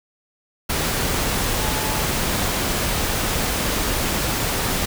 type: tone in noise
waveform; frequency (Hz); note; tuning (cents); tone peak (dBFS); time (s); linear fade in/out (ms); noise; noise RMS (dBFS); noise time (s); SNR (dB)
sine; 865; A5; -30; -29; 1.61-2.02; 10; pink; -22; 0.69-4.86; -10
effects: none